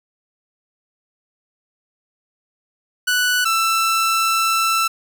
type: tone pair in turn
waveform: sawtooth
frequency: 1482 / 1332 Hz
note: F#6 / E6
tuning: +2 / +18 cents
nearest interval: major second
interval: 184 cents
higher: first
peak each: -12 dBFS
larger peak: neither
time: 3.07-3.45 / 3.45-4.88 s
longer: second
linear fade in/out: 10 ms
effects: none